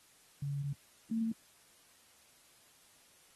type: tone pair in turn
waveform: sine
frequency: 141.6 / 225.4 Hz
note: C#3 / A3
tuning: +37 / +42 cents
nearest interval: minor sixth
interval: 805 cents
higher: second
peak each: -34 / -31 dBFS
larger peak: second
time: 0.42-0.73 / 1.11-1.32 s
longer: first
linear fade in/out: 5 ms
effects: white hiss -64 dBFS RMS until 3.35 s + AAC 32 kbps